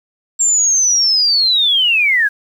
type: linear sweep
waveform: sine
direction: down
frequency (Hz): 7459 to 1587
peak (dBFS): -10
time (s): 0.39-2.29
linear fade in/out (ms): 20
effects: 7-bit